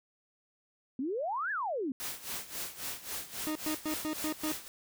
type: exponential two-way sweep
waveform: sine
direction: up then down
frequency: 243.5 to 1760 to 243.5 Hz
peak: -31 dBFS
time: 0.99-1.92 s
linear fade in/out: 2 ms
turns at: 1.51 s
type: noise with tremolo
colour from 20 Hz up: white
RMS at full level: -37 dBFS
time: 2-4.68 s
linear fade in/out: 0 ms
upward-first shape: sine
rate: 3.7 Hz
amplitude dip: 80%
type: tone bursts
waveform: 40% pulse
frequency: 309.2 Hz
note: D#4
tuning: 11 cents flat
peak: -31 dBFS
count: 6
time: 3.47-4.518 s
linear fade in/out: 0 ms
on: 83 ms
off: 110 ms
effects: none